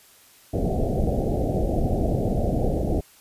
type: low-pass noise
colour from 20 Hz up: pink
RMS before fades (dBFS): -23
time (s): 0.53-3.01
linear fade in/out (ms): 10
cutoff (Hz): 750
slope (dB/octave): 96
effects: white hiss -53 dBFS RMS until 3.2 s + resampled to 32000 Hz